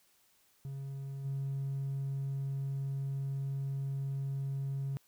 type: tone with level steps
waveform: triangle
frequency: 137.1 Hz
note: C#3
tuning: 19 cents flat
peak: -36 / -30 dBFS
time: 0.65-4.97 s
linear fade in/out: 0 ms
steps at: 1.24 s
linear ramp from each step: 20 ms
effects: tanh soft clip ceiling -29 dBFS + white hiss -69 dBFS RMS until 5.07 s